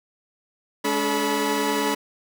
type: tone cluster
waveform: sawtooth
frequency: 209.9 / 285.5 / 430.9 / 980 Hz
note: G#3 / D4 / A4 / B5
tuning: +19 / -49 / -36 / -14 cents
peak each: -27 / -22 / -22 / -23 dBFS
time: 0.84-1.95 s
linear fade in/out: 10 ms
effects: none